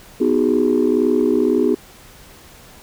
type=chord; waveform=sine; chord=G# minor seventh; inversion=first; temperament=just; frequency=249.2 / 311.5 / 373.8 / 415.3 Hz; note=B3 / D#4 / F#4 / G#4; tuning=+16 / +2 / +18 / 0 cents; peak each=-18 dBFS; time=0.2-1.75 s; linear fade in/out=10 ms; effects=tanh soft clip ceiling -6 dBFS + pink hiss -44 dBFS RMS until 2.82 s